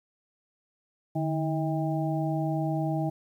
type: harmonic tone with a mistuned harmonic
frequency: 160 Hz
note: D#3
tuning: 49 cents sharp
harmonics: 1 / 2 / 4 / 5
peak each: -28 / -31 / -34 / -35 dBFS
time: 1.15-3.1 s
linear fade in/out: 10 ms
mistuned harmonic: 1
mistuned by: -93 cents
effects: 10-bit